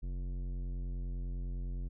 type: tone with tanh clipping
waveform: sine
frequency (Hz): 44.91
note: F1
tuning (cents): +49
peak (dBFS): -37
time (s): 0.02-1.89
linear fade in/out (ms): 20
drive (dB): 14
effects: none